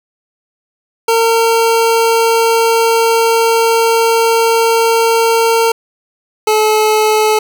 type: tone pair in turn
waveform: 25% pulse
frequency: 456.6 / 431 Hz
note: A#4 / A4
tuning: -36 / -36 cents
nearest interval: minor second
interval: 100 cents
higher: first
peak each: -5 dBFS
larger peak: neither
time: 1.08-5.72 / 6.47-7.39 s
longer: first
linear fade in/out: 5 ms
effects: 7-bit